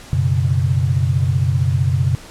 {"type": "chord", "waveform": "sine", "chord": "F# suspended fourth", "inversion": "none", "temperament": "just", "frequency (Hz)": [92.5, 123.33, 138.75], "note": ["F#2", "B2", "C#3"], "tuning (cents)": [0, -2, 2], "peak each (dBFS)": -18, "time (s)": [0.13, 2.15], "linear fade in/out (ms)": 0, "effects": ["pink hiss -39 dBFS RMS until 2.3 s", "low-pass 10000 Hz 12 dB/octave"]}